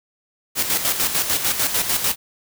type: noise with tremolo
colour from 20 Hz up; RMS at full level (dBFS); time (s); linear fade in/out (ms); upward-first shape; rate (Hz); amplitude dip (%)
white; -19; 0.55-2.16; 50; square; 6.7; 55
effects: none